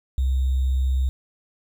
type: tone with sample-and-hold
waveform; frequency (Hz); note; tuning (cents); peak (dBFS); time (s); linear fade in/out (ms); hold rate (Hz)
sine; 65.41; C2; 0; -18; 0.18-1.09; 0; 3675
effects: none